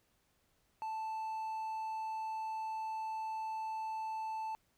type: tone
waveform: triangle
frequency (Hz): 880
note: A5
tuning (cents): 0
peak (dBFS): -35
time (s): 0.82-4.55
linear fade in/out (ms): 0
effects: pink hiss -75 dBFS RMS until 4.77 s